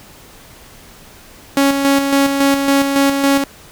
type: tone with tremolo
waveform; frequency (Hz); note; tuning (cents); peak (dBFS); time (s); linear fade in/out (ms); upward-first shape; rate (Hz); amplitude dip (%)
sawtooth; 277.2; C#4; 0; -6; 1.57-3.44; 2; square; 3.6; 45
effects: pink hiss -41 dBFS RMS until 3.71 s